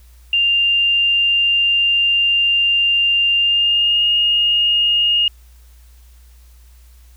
sine tone with pitch glide, 2794 to 2849 Hz, F7 to F7, 0 to +34 cents, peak -12 dBFS, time 0.33-5.28 s, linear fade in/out 2 ms, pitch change +34 cents, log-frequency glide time 3.37-4.04 s, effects added 60 Hz sine -42 dBFS peak until 7.16 s + white hiss -55 dBFS RMS until 7.16 s

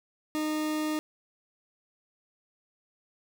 40% pulse tone, 307.3 Hz, D#4, 21 cents flat, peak -27 dBFS, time 0.35-0.99 s, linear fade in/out 0 ms, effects none

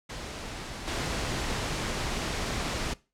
pink noise with level steps, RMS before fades -38 / -31 dBFS, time 0.09-2.94 s, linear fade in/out 10 ms, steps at 0.87 s, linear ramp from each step 10 ms, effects noise-tail reverb RT60 0.3 s tail -21 dB re dry + low-pass 7000 Hz 12 dB/octave

